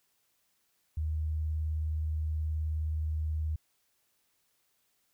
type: tone with vibrato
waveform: sine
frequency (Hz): 77.78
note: D#2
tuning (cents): 0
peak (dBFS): -29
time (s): 0.97-3.56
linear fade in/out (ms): 5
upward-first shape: triangle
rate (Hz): 19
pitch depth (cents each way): 23
effects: white hiss -74 dBFS RMS until 5.13 s